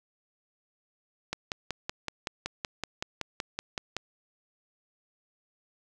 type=click train; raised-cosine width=0.2 ms; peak=-14 dBFS; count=15; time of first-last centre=1.33-3.967 s; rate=5.31 Hz; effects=none